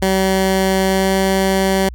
15% pulse tone with pitch glide, 190.7 to 191.92 Hz, G3 to G3, -47 to -36 cents, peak -7 dBFS, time 0.02-1.89 s, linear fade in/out 5 ms, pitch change +11 cents, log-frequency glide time 0.84-1.14 s, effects added 60 Hz sine -29 dBFS peak until 1.94 s

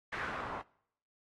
white noise with low-pass filter sweep, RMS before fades -40 dBFS, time 0.12-0.62 s, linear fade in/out 10 ms, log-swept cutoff 1800 to 970 Hz, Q 2.2, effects noise-tail reverb RT60 0.7 s tail -23 dB re dry + AAC 32 kbps

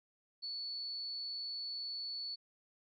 sine tone, 4439 Hz, C#8, 2 cents sharp, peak -39 dBFS, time 0.42-2.36 s, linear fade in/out 20 ms, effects none

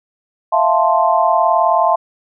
sine chord, F major seventh, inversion third, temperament equal, 659.3 / 698.5 / 880 / 1046.5 Hz, E5 / F5 / A5 / C6, 0 / 0 / 0 / 0 cents, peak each -16 dBFS, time 0.52-1.96 s, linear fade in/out 10 ms, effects none

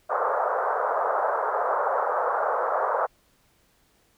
pink band-pass noise, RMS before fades -25 dBFS, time 0.09-3.07 s, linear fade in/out 20 ms, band 480 to 1400 Hz, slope 48 dB/octave, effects pink hiss -64 dBFS RMS until 4.17 s

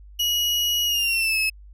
35% pulse tone with pitch glide, 2906 to 2589 Hz, F#7 to E7, -32 to -32 cents, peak -18 dBFS, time 0.19-1.5 s, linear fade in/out 10 ms, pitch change -200 cents, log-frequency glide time 0.85-1.38 s, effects added 50 Hz sine -42 dBFS peak until 1.73 s

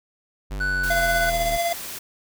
square linear sweep, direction down, 50 to 37.34 Hz, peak -28 dBFS, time 0.5-1.58 s, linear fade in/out 20 ms
triangle tone, 1489 Hz, F#6, 11 cents sharp, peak -20 dBFS, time 0.6-1.3 s, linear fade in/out 10 ms
white noise, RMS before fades -34 dBFS, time 0.83-1.99 s, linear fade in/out 10 ms
square tone with tremolo, 684 Hz, F5, 36 cents flat, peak -20 dBFS, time 0.9-1.73 s, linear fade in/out 5 ms, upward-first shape triangle, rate 16 Hz, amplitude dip 45%
effects none

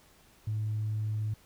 sine tone, 107.5 Hz, A2, 40 cents flat, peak -28 dBFS, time 0.47-1.34 s, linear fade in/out 5 ms, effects tanh soft clip ceiling -25 dBFS + pink hiss -61 dBFS RMS until 1.45 s

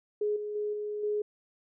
sine tone with level steps, 418.7 Hz, G#4, 14 cents sharp, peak -26 / -33 / -29 / -32 / -27 dBFS, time 0.21-1.22 s, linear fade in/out 5 ms, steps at 0.36 / 0.55 / 0.73 / 1.03 s, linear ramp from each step 5 ms, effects none

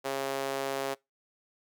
sawtooth tone with high-pass filter, 136.3 Hz, C#3, 29 cents flat, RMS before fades -33 dBFS, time 0.04-0.95 s, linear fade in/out 20 ms, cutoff 500 Hz, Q 1.7, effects noise-tail reverb RT60 0.2 s tail -24 dB re dry

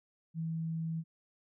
sine tone, 162.7 Hz, E3, 22 cents flat, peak -33 dBFS, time 0.34-1.04 s, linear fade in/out 50 ms, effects none

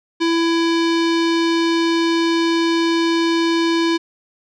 square tone with low-pass filter, 332.9 Hz, E4, 17 cents sharp, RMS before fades -17 dBFS, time 0.2-3.98 s, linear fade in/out 20 ms, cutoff 4300 Hz, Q 2, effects none

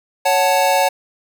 square chord, F# minor, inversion second, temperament equal with one note detuned, 556.6 / 740 / 880 Hz, C#5 / F#5 / A5, +7 / 0 / 0 cents, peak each -18 dBFS, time 0.25-0.89 s, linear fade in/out 10 ms, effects none

